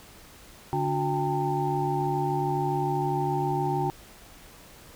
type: tone cluster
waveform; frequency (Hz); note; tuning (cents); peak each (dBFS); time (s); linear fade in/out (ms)
sine; 144.6 / 291 / 363.4 / 796 / 903; D3 / D4 / F#4 / G5 / A5; -27 / -16 / -31 / +26 / +45; -29 / -35 / -30 / -29 / -32; 0.73-3.9; 0
effects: pink hiss -50 dBFS RMS until 4.95 s

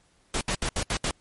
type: noise bursts at uneven times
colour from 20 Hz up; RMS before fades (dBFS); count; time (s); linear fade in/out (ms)
pink; -27; 6; 0.34-0.41 / 0.48-0.55 / 0.62-0.69 / 0.76-0.83 / 0.9-0.97 / 1.04-1.11; 2
effects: pink hiss -64 dBFS RMS until 1.2 s + MP3 48 kbps

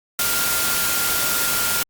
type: tone in noise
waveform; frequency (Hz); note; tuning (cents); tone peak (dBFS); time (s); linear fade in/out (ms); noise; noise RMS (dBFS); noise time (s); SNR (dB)
sine; 1400; F6; +4; -27; 0.19-1.83; 2; white; -21; 0.19-1.83; -9
effects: Opus 48 kbps

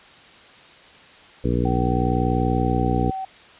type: harmonic tone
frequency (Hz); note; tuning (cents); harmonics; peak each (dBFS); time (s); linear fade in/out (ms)
60.4; B1; -38; 1 / 2 / 3 / 4 / 5 / 6 / 7 / 8; -25 / -24 / -27 / -26 / -27 / -32 / -29 / -30; 1.44-3.11; 5
type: tone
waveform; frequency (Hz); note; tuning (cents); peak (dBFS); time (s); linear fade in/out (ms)
sine; 764; G5; -45; -26; 1.65-3.25; 5
effects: white hiss -47 dBFS RMS until 3.59 s + resampled to 8000 Hz

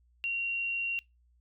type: tone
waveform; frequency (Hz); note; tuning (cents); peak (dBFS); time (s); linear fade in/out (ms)
sine; 2753; F7; -25; -29; 0.24-0.99; 0
effects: noise-tail reverb RT60 0.2 s tail -23 dB re dry + added 60 Hz sine -63 dBFS peak until 1.4 s

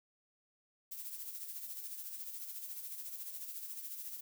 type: noise with tremolo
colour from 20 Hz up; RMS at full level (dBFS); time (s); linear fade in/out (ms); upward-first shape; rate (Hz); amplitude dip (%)
violet; -43; 0.91-4.21; 10; sine; 14; 50
effects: none

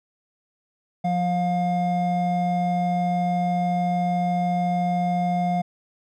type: tone pair together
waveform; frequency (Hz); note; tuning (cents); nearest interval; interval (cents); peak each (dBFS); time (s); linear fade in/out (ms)
triangle; 177.25 / 709; F3 / F5; +26 / +26; 2 octaves; 2400; -21; 1.04-5.62; 10
effects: none

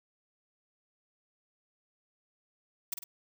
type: noise with echo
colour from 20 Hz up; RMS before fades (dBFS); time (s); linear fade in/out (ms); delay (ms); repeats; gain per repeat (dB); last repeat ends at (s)
blue; -33; 2.92-2.94; 5; 50; 2; -6; 3.04
effects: none

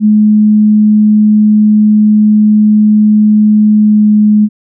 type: tone with pitch glide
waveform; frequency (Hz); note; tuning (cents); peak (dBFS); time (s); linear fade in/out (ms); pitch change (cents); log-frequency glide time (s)
sine; 212.2 to 211; G#3 to G#3; +38 to +28; -3; 0-4.49; 50; -10; 3.76-4.07
effects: none

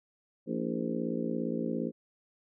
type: harmonic tone with a mistuned harmonic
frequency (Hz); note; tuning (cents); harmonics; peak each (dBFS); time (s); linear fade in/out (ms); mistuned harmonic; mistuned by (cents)
57.4; A#1; -26; 3 / 4 / 5 / 6 / 7 / 8 / 9; -38 / -34 / -37 / -40 / -39 / -41 / -40; 0.46-1.92; 50; 6; -73
effects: none

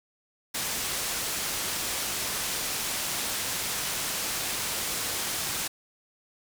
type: low-pass noise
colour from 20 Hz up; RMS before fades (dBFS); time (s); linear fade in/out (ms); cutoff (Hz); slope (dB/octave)
white; -31; 0.54-5.68; 10; 11000; 12
effects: none

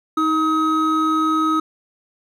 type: tone pair together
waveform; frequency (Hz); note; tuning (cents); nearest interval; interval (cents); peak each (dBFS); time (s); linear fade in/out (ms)
triangle; 314.9 / 1269; D#4 / D#6; +21 / +34; 2 octaves; 2413; -17 / -16; 0.17-1.6; 5
effects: none

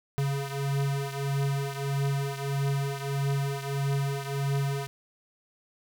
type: beating tone pair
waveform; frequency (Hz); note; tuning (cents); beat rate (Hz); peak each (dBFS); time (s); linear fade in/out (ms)
square; 138.59 / 140.19; C#3 / C#3; 0 / +20; 1.6; -29 / -33; 0.18-4.87; 0
effects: none

